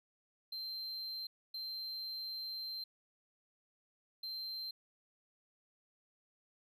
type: tone bursts at uneven times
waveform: triangle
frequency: 4132 Hz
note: C8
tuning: 22 cents flat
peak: -39 dBFS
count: 3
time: 0.52-1.27 / 1.54-2.84 / 4.23-4.71 s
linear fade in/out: 5 ms
effects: none